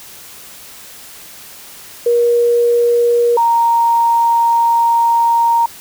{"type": "tone pair in turn", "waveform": "sine", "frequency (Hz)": [475.6, 930.5], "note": ["A#4", "A#5"], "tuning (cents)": [35, -3], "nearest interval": "octave", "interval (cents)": 1162, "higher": "second", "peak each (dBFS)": [-9, -9], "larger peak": "neither", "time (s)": [[2.06, 3.37], [3.37, 5.66]], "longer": "second", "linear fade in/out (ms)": 5, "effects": ["white hiss -36 dBFS RMS until 5.8 s"]}